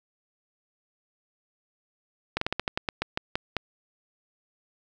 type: slowing click train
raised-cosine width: 0.3 ms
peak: -10 dBFS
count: 12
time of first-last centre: 2.37-3.567 s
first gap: 44 ms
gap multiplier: 1.17
effects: none